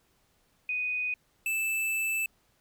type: tone pair in turn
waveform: sine / square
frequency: 2489 / 2637 Hz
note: D#7 / E7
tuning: 0 / 0 cents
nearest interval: minor second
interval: 100 cents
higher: second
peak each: -28 dBFS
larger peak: neither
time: 0.69-1.14 / 1.46-2.26 s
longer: second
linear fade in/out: 2 ms
effects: pink hiss -69 dBFS RMS until 2.6 s